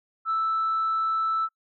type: tone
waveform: sine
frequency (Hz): 1318.5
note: E6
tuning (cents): 0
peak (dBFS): -21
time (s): 0.25-1.49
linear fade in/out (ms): 50
effects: noise-tail reverb RT60 0.1 s tail -26 dB re dry + tanh soft clip ceiling -19 dBFS